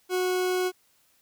40% pulse tone, 366.5 Hz, F#4, 16 cents flat, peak -23 dBFS, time 0.09-0.72 s, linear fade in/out 50 ms, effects white hiss -65 dBFS RMS until 1.21 s

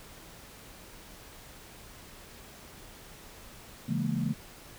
sine chord, A# half-diminished seventh, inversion first, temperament just, 139.85 / 167.82 / 209.8 / 233.1 Hz, C#3 / E3 / G#3 / A#3, +16 / +31 / +18 / 0 cents, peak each -33 dBFS, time 3.88-4.34 s, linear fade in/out 10 ms, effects pink hiss -50 dBFS RMS until 4.78 s

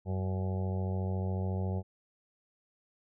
harmonic tone, 94 Hz, F#2, 28 cents sharp, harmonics 1 / 2 / 4 / 5 / 6 / 7 / 8 / 9, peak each -31 / -37 / -43 / -45 / -47 / -48 / -49 / -50 dBFS, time 0.05-1.83 s, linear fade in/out 50 ms, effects none

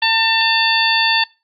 harmonic tone with a mistuned harmonic, 900 Hz, A5, 39 cents sharp, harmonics 1 / 2 / 3 / 4 / 5, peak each -19 / -19 / -19 / -19 / -19 dBFS, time 0.02-1.24 s, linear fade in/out 5 ms, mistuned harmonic 4, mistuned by -46 cents, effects noise-tail reverb RT60 0.3 s tail -24 dB re dry + Opus 32 kbps

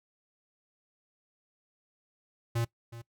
square tone with echo, 116.6 Hz, A#2, 1 cent sharp, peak -28 dBFS, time 2.55-2.65 s, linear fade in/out 10 ms, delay 370 ms, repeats 1, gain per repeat -15 dB, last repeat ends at 3.02 s, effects noise-tail reverb RT60 0.1 s tail -20 dB re dry

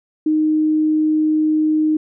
sine tone, 309.5 Hz, D#4, 9 cents flat, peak -13 dBFS, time 0.26-1.97 s, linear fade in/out 5 ms, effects none

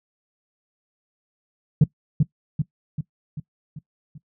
sine tone with echo, 150.5 Hz, D3, 43 cents sharp, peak -7 dBFS, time 1.81-1.84 s, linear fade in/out 5 ms, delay 390 ms, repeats 6, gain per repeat -5 dB, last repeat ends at 4.18 s, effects noise-tail reverb RT60 0.1 s tail -20 dB re dry + tanh soft clip ceiling -8 dBFS

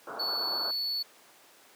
white low-pass noise, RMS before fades -38 dBFS, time 0.07-0.71 s, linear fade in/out 2 ms, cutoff 1500 Hz, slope 96 dB/octave
triangle tone, 4435 Hz, C#8, in tune, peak -28 dBFS, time 0.19-1.03 s, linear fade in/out 10 ms
effects pink hiss -56 dBFS RMS until 1.75 s + high-pass 400 Hz 12 dB/octave

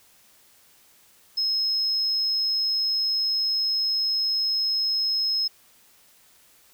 triangle tone, 5160 Hz, E8, 38 cents flat, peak -19 dBFS, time 1.37-5.48 s, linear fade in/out 10 ms, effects tanh soft clip ceiling -18 dBFS + white hiss -57 dBFS RMS until 6.73 s

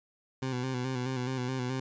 20% pulse tone with vibrato, 127.9 Hz, C3, 39 cents flat, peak -26 dBFS, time 0.42-1.8 s, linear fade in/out 5 ms, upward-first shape square, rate 4.7 Hz, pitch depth 45 cents each way, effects resampled to 16000 Hz

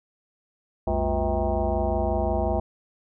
sine tone with frequency modulation, 352.2 Hz, F4, 15 cents sharp, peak -21 dBFS, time 0.87-2.6 s, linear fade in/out 5 ms, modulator 146 Hz, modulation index 3.2, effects none

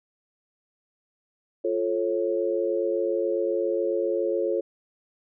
sine chord, F augmented, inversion none, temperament just, 349.2 / 436.5 / 545.7 Hz, F4 / A4 / C#5, 0 / -14 / -27 cents, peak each -27 dBFS, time 1.64-4.61 s, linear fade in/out 10 ms, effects none

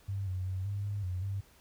sine tone with pitch steps, 98.5 / 92.4 / 93.8 / 100.5 / 101.8 / 91 / 98.6 Hz, G2 / F#2 / F#2 / G2 / G#2 / F#2 / G2, +9 / -2 / +24 / +44 / -34 / -28 / +11 cents, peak -32 dBFS, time 0.08-1.41 s, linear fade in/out 10 ms, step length 190 ms, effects added 60 Hz sine -65 dBFS peak until 1.6 s + pink hiss -62 dBFS RMS until 1.6 s

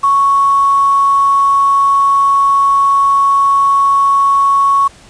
sine tone with quantisation, 1108.7 Hz, C#6, in tune, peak -7 dBFS, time 0.03-4.88 s, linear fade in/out 10 ms, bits 5, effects pink hiss -41 dBFS RMS until 5.09 s + resampled to 22050 Hz

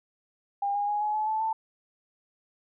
sine tone with pitch steps, 804 / 817.1 / 830.4 / 844 / 857.7 / 871.7 / 885.9 Hz, G5 / G#5 / G#5 / G#5 / A5 / A5 / A5, +44 / -28 / 0 / +28 / -44 / -16 / +12 cents, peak -25 dBFS, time 0.62-1.53 s, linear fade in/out 5 ms, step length 130 ms, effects none

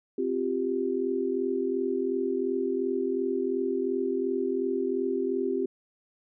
sine chord, C suspended fourth, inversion none, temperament equal, 261.6 / 349.2 / 392 Hz, C4 / F4 / G4, 0 / 0 / 0 cents, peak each -31 / -31 / -28 dBFS, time 0.18-5.66 s, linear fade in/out 5 ms, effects none

